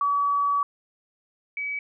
sine tone pair in turn, 1140 / 2280 Hz, C#6 / C#7, +48 / +48 cents, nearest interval octave, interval 1200 cents, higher second, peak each -20 / -27 dBFS, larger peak first, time 0.01-0.63 / 1.57-1.79 s, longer first, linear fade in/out 2 ms, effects none

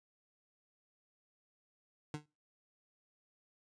25% pulse tone with exponential decay, 150 Hz, D3, 37 cents sharp, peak -32 dBFS, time 2.14-2.26 s, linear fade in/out 2 ms, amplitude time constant 24 ms, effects noise-tail reverb RT60 0.3 s tail -25 dB re dry + resampled to 22050 Hz

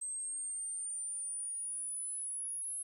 sine linear sweep, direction up, 8260 to 10670 Hz, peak -37 dBFS, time 0.01-2.83 s, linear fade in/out 10 ms, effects 12-bit

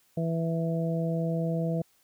harmonic tone, 164.9 Hz, E3, 1 cent sharp, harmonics 1 / 2 / 3 / 4, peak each -27 / -37 / -34 / -35 dBFS, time 0.17-1.82 s, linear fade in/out 5 ms, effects white hiss -66 dBFS RMS until 2.03 s

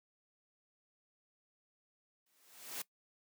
white noise with exponential growth, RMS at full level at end -39 dBFS, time 2.26-2.82 s, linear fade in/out 5 ms, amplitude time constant 120 ms, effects noise-tail reverb RT60 0.1 s tail -19 dB re dry + high-pass 200 Hz 12 dB/octave

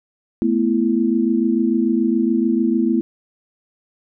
sine chord, A suspended second, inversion none, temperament equal with one note detuned, 220 / 246.9 / 332.9 Hz, A3 / B3 / E4, 0 / 0 / +17 cents, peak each -19 dBFS, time 0.42-3.01 s, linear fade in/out 0 ms, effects none

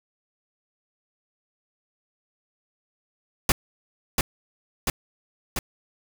pink noise with echo, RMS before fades -18 dBFS, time 3.49-3.52 s, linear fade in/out 2 ms, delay 690 ms, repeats 3, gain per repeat -3 dB, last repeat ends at 5.59 s, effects none

